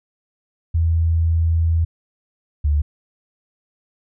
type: tone pair in turn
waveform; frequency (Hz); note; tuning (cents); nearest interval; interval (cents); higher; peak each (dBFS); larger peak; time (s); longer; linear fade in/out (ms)
sine; 82.41 / 73.61; E2 / D2; 0 / +5; major second; 195; first; -14; neither; 0.74-1.85 / 2.64-2.82; first; 10
effects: none